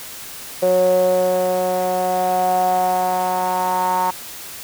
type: tone with band-pass filter sweep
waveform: sawtooth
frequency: 183.1 Hz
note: F#3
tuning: 18 cents flat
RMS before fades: -18 dBFS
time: 0.62-4.11 s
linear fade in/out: 10 ms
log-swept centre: 530 to 930 Hz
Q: 7.1
effects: white hiss -34 dBFS RMS until 4.63 s